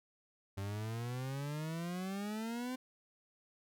40% pulse exponential sweep, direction up, 96.6 to 258.9 Hz, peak -37 dBFS, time 0.57-2.76 s, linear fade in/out 10 ms, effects none

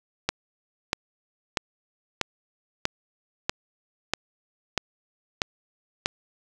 click train, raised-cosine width 0.2 ms, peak -5 dBFS, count 10, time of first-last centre 0.29-6.059 s, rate 1.56 Hz, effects none

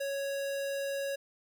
square tone, 554.4 Hz, C#5, in tune, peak -33 dBFS, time 0-1.16 s, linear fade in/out 10 ms, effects none

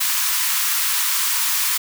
white high-pass noise, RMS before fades -20 dBFS, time 0-1.78 s, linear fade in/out 10 ms, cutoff 900 Hz, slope 96 dB/octave, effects none

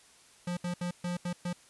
square tone bursts at uneven times, 176.5 Hz, F3, 19 cents sharp, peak -32 dBFS, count 6, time 0.47-0.57 / 0.64-0.74 / 0.81-0.91 / 1.04-1.17 / 1.25-1.33 / 1.45-1.53 s, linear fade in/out 5 ms, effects white hiss -59 dBFS RMS until 1.69 s + resampled to 24000 Hz

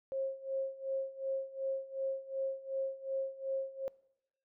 sine tone with tremolo, 537 Hz, C5, 45 cents sharp, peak -31 dBFS, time 0.12-3.88 s, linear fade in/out 0 ms, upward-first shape sine, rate 2.7 Hz, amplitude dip 90%, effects noise-tail reverb RT60 0.8 s tail -23 dB re dry

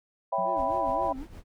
sine chord, C# half-diminished seventh, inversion none, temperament equal, 554.4 / 659.3 / 784 / 987.8 Hz, C#5 / E5 / G5 / B5, 0 / 0 / 0 / 0 cents, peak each -33 / -30 / -30 / -29 dBFS, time 0.32-1.13 s, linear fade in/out 10 ms
triangle tone with exponential decay, 183.7 Hz, F#3, 12 cents flat, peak -34 dBFS, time 0.38-0.8 s, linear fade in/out 5 ms, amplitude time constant 90 ms
triangle tone with vibrato, 306.8 Hz, D#4, 24 cents flat, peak -35 dBFS, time 0.44-1.27 s, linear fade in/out 50 ms, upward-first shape sine, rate 3.8 Hz, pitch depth 290 cents each way
brown noise with tremolo, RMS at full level -41 dBFS, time 0.55-1.44 s, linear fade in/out 50 ms, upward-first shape sine, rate 6.4 Hz, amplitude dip 60%
effects none

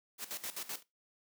white noise with tremolo, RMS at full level -40 dBFS, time 0.18-0.83 s, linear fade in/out 50 ms, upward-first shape square, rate 7.8 Hz, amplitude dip 80%, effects noise-tail reverb RT60 0.2 s tail -18 dB re dry + high-pass 200 Hz 12 dB/octave

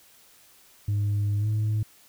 sine tone with pitch glide, 102.6 to 107.33 Hz, G#2 to A2, -21 to -43 cents, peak -20 dBFS, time 0.88-1.83 s, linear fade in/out 5 ms, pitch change +78 cents, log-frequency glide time 1.39-1.47 s, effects tanh soft clip ceiling -21 dBFS + white hiss -56 dBFS RMS until 2.08 s

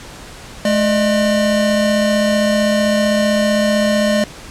square tone pair together, 213.2 / 604 Hz, G#3 / D5, +46 / +48 cents, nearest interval octave + tritone, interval 1802 cents, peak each -16 dBFS, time 0.65-4.24 s, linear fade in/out 2 ms, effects pink hiss -35 dBFS RMS until 4.5 s + low-pass 9000 Hz 12 dB/octave

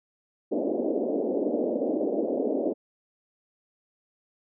pink band-pass noise, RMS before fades -27 dBFS, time 0.51-2.74 s, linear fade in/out 20 ms, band 240 to 630 Hz, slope 48 dB/octave, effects none

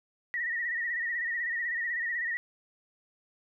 sine tone with vibrato, 1887 Hz, A#6, 21 cents sharp, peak -29 dBFS, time 0.34-2.37 s, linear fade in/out 0 ms, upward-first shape sine, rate 16 Hz, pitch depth 70 cents each way, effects none

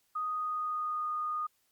sine tone with pitch glide, 1244.5 to 1229.5 Hz, D#6 to D#6, 0 to -21 cents, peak -31 dBFS, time 0.15-1.47 s, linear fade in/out 10 ms, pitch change -21 cents, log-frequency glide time 0.32-1.1 s, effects white hiss -73 dBFS RMS until 1.71 s + Opus 48 kbps

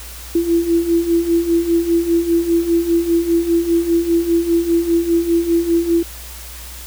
sine beating tone pair, 333.9 / 338.9 Hz, E4 / E4, +22 / +48 cents, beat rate 5 Hz, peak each -19 / -14 dBFS, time 0.35-6.03 s, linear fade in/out 5 ms, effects added 60 Hz sine -34 dBFS peak until 6.86 s + white hiss -35 dBFS RMS until 6.86 s

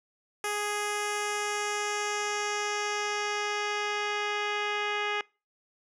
10% pulse tone with low-pass filter sweep, 415.3 Hz, G#4, in tune, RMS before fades -31 dBFS, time 0.44-5.21 s, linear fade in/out 2 ms, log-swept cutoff 11000 to 3200 Hz, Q 1.6, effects noise-tail reverb RT60 0.3 s tail -24 dB re dry

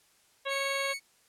harmonic tone, 549 Hz, C#5, 17 cents flat, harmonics 1 / 2 / 3 / 4 / 5 / 6 / 7, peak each -34 / -37 / -39 / -40 / -41 / -42 / -42 dBFS, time 0.45-0.94 s, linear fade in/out 20 ms
sawtooth tone, 2217 Hz, C#7, in tune, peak -30 dBFS, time 0.48-1 s, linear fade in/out 50 ms
effects white hiss -65 dBFS RMS until 1.28 s + low-pass 11000 Hz 12 dB/octave

